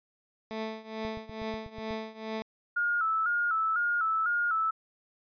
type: tone with tremolo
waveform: 15% pulse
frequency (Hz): 220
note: A3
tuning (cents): 0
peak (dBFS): -25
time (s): 0.51-2.42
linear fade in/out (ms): 0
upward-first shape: triangle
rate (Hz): 2.3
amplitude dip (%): 90
type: click train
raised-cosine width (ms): 5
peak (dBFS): -32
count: 8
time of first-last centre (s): 1.05-1.908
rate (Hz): 8.16
type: tone with vibrato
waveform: sine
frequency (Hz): 1366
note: F6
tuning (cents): -39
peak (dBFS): -25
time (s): 2.76-4.71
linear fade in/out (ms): 10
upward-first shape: square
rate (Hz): 2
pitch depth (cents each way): 71
effects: resampled to 11025 Hz